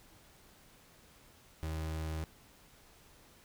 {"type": "tone", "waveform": "35% pulse", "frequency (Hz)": 79.1, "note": "D#2", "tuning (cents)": 29, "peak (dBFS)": -34, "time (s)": [1.63, 2.24], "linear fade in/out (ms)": 0, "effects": ["pink hiss -61 dBFS RMS until 3.44 s"]}